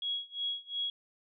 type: tone with tremolo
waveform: sine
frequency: 3322 Hz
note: G#7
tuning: in tune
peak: -30 dBFS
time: 0.02-0.9 s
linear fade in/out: 2 ms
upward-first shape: sine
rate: 2.8 Hz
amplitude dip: 95%
effects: none